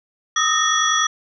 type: tone cluster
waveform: sine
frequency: 1238 / 1288 / 1840 / 3360 / 5830 Hz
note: D#6 / E6 / A#6 / G#7 / F#8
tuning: -9 / -41 / -23 / +19 / -26 cents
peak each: -22 dBFS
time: 0.36-1.07 s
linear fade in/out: 5 ms
effects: none